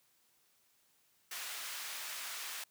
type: high-pass noise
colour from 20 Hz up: pink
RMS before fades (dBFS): -43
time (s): 1.31-2.64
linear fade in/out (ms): 5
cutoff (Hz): 1400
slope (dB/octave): 12
effects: white hiss -72 dBFS RMS until 2.7 s + high-pass 60 Hz 12 dB/octave